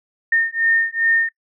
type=beating tone pair; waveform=sine; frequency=1824 / 1826.5 Hz; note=A#6 / A#6; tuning=-38 / -36 cents; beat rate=2.5 Hz; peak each=-18 dBFS; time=0.32-1.29 s; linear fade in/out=5 ms; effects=noise-tail reverb RT60 0.1 s tail -24 dB re dry